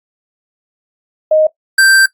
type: tone pair in turn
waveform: sine / square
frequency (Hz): 622.3 / 1568.1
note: D#5 / G6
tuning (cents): 0 / 0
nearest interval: octave + major third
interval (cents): 1600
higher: second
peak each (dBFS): -6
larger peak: neither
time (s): 1.31-1.47 / 1.78-2.06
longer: second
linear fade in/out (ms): 5
effects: noise-tail reverb RT60 0.1 s tail -17 dB re dry + AAC 64 kbps